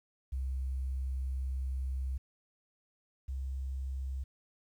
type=tone pair in turn; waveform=sine; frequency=65.5 / 66.38 Hz; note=C2 / C2; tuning=+2 / +26 cents; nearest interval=unison; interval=24 cents; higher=second; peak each=-32 / -34 dBFS; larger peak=first; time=0.32-2.18 / 3.28-4.24 s; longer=first; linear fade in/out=10 ms; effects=11-bit